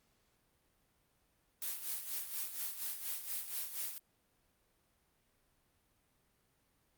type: noise with tremolo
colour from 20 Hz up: blue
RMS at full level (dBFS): -38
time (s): 1.62-3.98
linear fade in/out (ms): 0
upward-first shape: sine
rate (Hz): 4.2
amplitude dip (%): 65
effects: pink hiss -75 dBFS RMS until 6.97 s + Opus 48 kbps